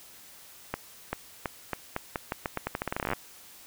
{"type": "accelerating click train", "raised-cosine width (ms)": 0.5, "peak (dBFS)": -14, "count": 24, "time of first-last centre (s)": [0.74, 3.133], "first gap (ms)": 390, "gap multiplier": 0.84, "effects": ["white hiss -51 dBFS RMS until 3.66 s"]}